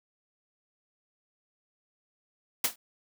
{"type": "noise with exponential decay", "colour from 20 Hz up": "white", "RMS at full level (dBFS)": -21, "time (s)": [2.64, 2.76], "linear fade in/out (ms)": 5, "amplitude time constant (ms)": 26, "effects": ["high-pass 150 Hz 12 dB/octave"]}